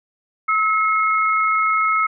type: tone pair together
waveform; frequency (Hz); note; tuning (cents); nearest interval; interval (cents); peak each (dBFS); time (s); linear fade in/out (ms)
sine; 1292 / 2165; E6 / C#7; -35 / -41; major sixth; 894; -16 / -21; 0.48-2.07; 10
effects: none